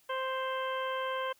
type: harmonic tone with a mistuned harmonic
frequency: 523.3 Hz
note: C5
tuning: in tune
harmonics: 1 / 2 / 3 / 4 / 5 / 6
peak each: -35 / -35 / -40 / -46 / -48 / -44 dBFS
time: 0.09-1.33 s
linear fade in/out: 10 ms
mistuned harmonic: 5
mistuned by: +17 cents
effects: white hiss -66 dBFS RMS until 1.39 s